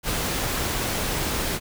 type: noise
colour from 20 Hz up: pink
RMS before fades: -26 dBFS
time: 0.03-1.6 s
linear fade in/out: 50 ms
effects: none